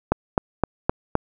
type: click train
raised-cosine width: 1 ms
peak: -3 dBFS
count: 5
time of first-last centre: 0.12-1.154 s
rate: 3.87 Hz
effects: none